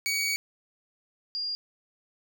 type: tone pair in turn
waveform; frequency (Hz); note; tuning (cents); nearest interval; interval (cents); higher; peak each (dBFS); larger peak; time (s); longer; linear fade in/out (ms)
20% pulse / sine; 2257 / 4814; C#7 / D8; +31 / +42; octave + minor second; 1311; second; -21 / -29; first; 0.06-0.36 / 1.35-1.55; first; 0
effects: none